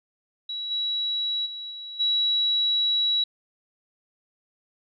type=tone with level steps; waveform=sine; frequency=3900 Hz; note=B7; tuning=23 cents flat; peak=-29 / -24 / -33 / -35 / -20 dBFS; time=0.49-3.24 s; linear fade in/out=5 ms; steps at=0.7 / 1.45 / 1.7 / 1.99 s; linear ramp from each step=20 ms; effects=none